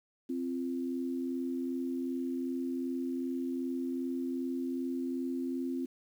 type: tone pair together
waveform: sine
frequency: 261.6 / 344.2 Hz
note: C4 / F4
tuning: 0 / -25 cents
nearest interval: perfect fourth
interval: 475 cents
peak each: -33 / -38 dBFS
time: 0.29-5.86 s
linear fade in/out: 10 ms
effects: 10-bit